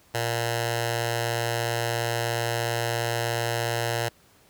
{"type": "tone with notch filter", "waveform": "10% pulse", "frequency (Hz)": 117, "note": "A#2", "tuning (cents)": 7, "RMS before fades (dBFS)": -27, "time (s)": [0.14, 4.09], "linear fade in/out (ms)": 10, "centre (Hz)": 250, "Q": 0.53, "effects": ["pink hiss -58 dBFS RMS until 4.49 s", "high-pass 60 Hz 12 dB/octave"]}